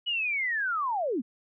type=linear sweep; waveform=sine; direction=down; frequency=2960 to 203.5 Hz; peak=-26 dBFS; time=0.06-1.22 s; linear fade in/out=20 ms; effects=none